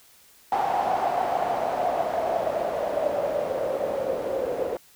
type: noise with low-pass filter sweep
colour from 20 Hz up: blue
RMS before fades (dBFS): -26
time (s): 0.52-4.77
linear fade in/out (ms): 2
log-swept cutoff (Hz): 790 to 500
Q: 7.5
effects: white hiss -55 dBFS RMS until 4.95 s

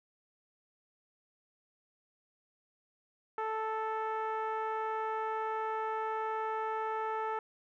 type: tone with low-pass filter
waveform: 10% pulse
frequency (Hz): 439.3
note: A4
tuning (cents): -3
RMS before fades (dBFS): -35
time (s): 3.38-7.39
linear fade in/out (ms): 2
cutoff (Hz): 1100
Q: 1.5
effects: none

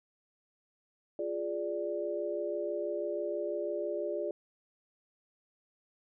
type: chord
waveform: sine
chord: D diminished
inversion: first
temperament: equal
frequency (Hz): 349.2 / 415.3 / 587.3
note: F4 / Ab4 / D5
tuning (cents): 0 / 0 / 0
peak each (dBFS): -37 / -37 / -35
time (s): 1.19-4.31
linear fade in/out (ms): 2
effects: none

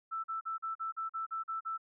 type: tone bursts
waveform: sine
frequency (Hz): 1324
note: E6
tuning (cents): +7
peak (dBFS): -34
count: 10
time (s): 0.11-1.779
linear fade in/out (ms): 20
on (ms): 130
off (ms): 41
effects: none

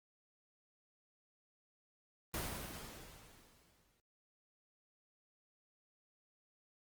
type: noise with exponential decay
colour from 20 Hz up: pink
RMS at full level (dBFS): -38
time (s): 2.34-4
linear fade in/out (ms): 0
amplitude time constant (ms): 360
effects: Opus 24 kbps

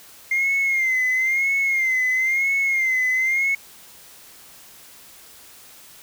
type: tone with vibrato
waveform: sine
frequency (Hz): 2106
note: C7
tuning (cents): +11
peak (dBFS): -16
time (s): 0.31-3.55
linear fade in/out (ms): 5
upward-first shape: sine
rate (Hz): 1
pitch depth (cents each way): 75
effects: tanh soft clip ceiling -15 dBFS + white hiss -46 dBFS RMS until 6.02 s

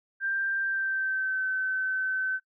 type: tone with pitch glide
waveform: sine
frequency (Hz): 1581 to 1528.9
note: G6 to G6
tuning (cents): +14 to -44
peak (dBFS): -26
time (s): 0.2-2.4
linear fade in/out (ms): 50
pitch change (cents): -58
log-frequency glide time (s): 0.59-1.44
effects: noise-tail reverb RT60 0.1 s tail -20 dB re dry

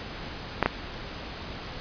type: clicks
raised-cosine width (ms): 0.5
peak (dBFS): -5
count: 2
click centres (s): 0.627 / 0.66
effects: pink hiss -38 dBFS RMS until 1.8 s + resampled to 11025 Hz

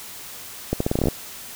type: accelerating click train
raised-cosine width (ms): 2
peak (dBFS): -7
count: 11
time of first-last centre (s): 0.73-1.085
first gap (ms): 74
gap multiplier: 0.82
effects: white hiss -38 dBFS RMS until 1.55 s

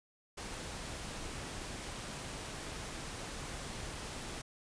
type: noise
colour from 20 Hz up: pink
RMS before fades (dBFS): -43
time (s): 0.37-4.42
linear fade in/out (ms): 10
effects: resampled to 22050 Hz

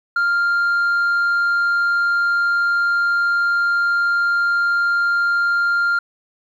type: tone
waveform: sine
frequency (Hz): 1396.9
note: F6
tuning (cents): 0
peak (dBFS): -12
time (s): 0.16-5.99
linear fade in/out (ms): 5
effects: tanh soft clip ceiling -14 dBFS + 9-bit

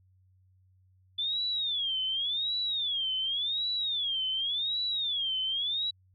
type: tone with vibrato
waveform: sine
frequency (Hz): 3470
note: A7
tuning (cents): -25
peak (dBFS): -28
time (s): 1.18-5.91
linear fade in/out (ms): 10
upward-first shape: sine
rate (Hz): 0.89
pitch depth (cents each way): 220
effects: added 93 Hz sine -61 dBFS peak until 6.14 s

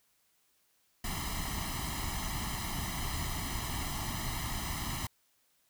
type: noise with comb filter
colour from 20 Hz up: pink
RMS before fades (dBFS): -36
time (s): 1.04-5.07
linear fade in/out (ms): 5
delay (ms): 0.99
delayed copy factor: +0.85
effects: white hiss -72 dBFS RMS until 5.69 s

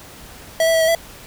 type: tone with pitch steps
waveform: square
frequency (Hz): 650 / 657 / 650 / 644 / 665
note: E5 / E5 / E5 / E5 / E5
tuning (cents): -24 / -6 / -24 / -41 / +15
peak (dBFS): -14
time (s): 0.6-0.95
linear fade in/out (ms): 2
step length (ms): 70
effects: pink hiss -40 dBFS RMS until 1.26 s

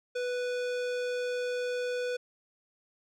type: tone with hard clipping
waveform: sine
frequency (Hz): 493.9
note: B4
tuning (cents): 0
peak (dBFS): -32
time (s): 0.15-2.17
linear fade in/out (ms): 10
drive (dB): 18
effects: none

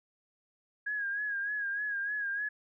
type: tone with vibrato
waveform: sine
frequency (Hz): 1647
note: G#6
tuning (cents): -15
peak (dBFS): -31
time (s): 0.86-2.49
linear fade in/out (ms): 10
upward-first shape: sine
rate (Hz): 3.3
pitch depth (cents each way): 57
effects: none

